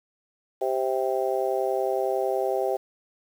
harmonic tone, 130.81 Hz, C3, in tune, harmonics 3 / 4 / 5 / 6, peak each -27 / -28 / -29 / -30 dBFS, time 0.61-2.77 s, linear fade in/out 10 ms, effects 8-bit

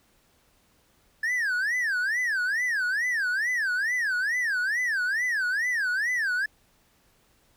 triangle tone with vibrato, 1710 Hz, A6, 50 cents flat, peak -22 dBFS, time 1.23-6.46 s, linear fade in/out 5 ms, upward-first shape sine, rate 2.3 Hz, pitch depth 280 cents each way, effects pink hiss -64 dBFS RMS until 7.56 s

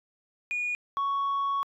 sine tone pair in turn, 2448 / 1112.7 Hz, D#7 / C#6, -29 / +6 cents, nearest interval octave + major second, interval 1365 cents, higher first, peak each -26 / -23 dBFS, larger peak second, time 0.51-0.75 / 0.97-1.63 s, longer second, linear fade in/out 0 ms, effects tanh soft clip ceiling -24 dBFS

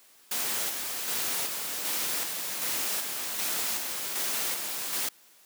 white noise with tremolo, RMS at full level -30 dBFS, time 0.31-5.09 s, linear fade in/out 5 ms, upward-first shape square, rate 1.3 Hz, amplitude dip 35%, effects white hiss -58 dBFS RMS until 5.45 s + high-pass 200 Hz 12 dB/octave

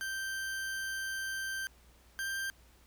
40% pulse tone pair in turn, 1565 / 1577.7 Hz, G6 / G6, -3 / +11 cents, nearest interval unison, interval 14 cents, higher second, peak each -34 / -33 dBFS, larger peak second, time 0.01-1.67 / 2.19-2.5 s, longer first, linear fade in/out 0 ms, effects added 60 Hz sine -61 dBFS peak until 2.86 s + pink hiss -64 dBFS RMS until 2.86 s

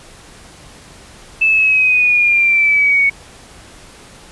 sine exponential sweep, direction down, 2637 to 2217 Hz, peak -9 dBFS, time 1.41-3.1 s, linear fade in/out 10 ms, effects pink hiss -40 dBFS RMS until 4.31 s + resampled to 24000 Hz

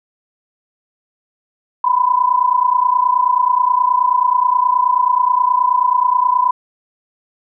sine tone pair together, 983.6 / 1013 Hz, B5 / B5, -7 / +44 cents, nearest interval minor second, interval 51 cents, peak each -14 dBFS, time 1.84-6.51 s, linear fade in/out 5 ms, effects none

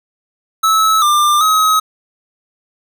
square tone with pitch steps, 1301 / 1193 / 1272 Hz, E6 / D6 / D#6, -23 / +27 / +38 cents, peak -10 dBFS, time 0.63-1.8 s, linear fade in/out 10 ms, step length 390 ms, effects none

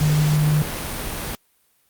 sine tone in noise, 151.1 Hz, D3, 50 cents sharp, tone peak -15 dBFS, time 0.01-0.62 s, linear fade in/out 0 ms, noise pink, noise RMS -28 dBFS, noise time 0-1.35 s, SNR +10 dB, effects white hiss -63 dBFS RMS until 1.89 s + Opus 48 kbps

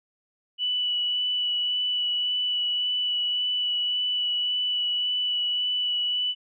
sine tone with vibrato, 2960 Hz, F#7, in tune, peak -23 dBFS, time 0.58-6.35 s, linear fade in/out 50 ms, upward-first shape sine, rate 1.8 Hz, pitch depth 11 cents each way, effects none

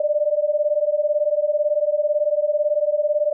sine beating tone pair, 587.3 / 605.3 Hz, D5 / D#5, 0 / -48 cents, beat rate 18 Hz, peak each -20 dBFS, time 0-3.33 s, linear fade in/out 5 ms, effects none

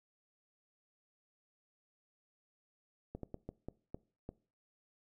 slowing click train, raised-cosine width 2 ms, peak -29 dBFS, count 7, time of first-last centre 3.15-4.291 s, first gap 83 ms, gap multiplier 1.33, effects noise-tail reverb RT60 0.4 s tail -21 dB re dry

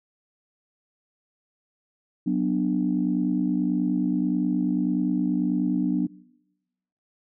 sine chord, B minor, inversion second, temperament just, 185.21 / 246.9 / 296.3 Hz, F#3 / B3 / D4, +2 / 0 / +15 cents, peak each -25 dBFS, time 2.26-6.07 s, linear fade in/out 10 ms, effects noise-tail reverb RT60 1.0 s tail -23 dB re dry + tanh soft clip ceiling -12 dBFS

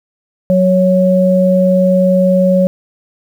sine tone pair together, 185 / 554.4 Hz, F#3 / C#5, 0 / 0 cents, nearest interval octave + perfect fifth, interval 1900 cents, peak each -10 / -10 dBFS, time 0.5-2.67 s, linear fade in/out 0 ms, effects 7-bit

